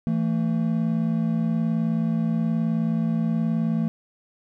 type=tone pair together; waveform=triangle; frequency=165.6 / 224.5 Hz; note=E3 / A3; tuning=+8 / +35 cents; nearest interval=perfect fourth; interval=527 cents; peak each=-22 / -21 dBFS; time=0.07-3.88 s; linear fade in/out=0 ms; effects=none